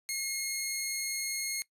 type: tone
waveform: 10% pulse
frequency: 2155 Hz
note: C#7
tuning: 49 cents flat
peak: -23 dBFS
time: 0.09-1.62 s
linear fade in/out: 0 ms
effects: noise-tail reverb RT60 0.1 s tail -20 dB re dry + resampled to 32000 Hz